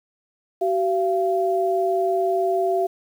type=tone pair together; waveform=sine; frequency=380.5 / 684.7 Hz; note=F#4 / F5; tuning=+48 / -34 cents; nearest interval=minor seventh; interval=1018 cents; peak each=-21 dBFS; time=0.61-2.87 s; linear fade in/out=10 ms; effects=8-bit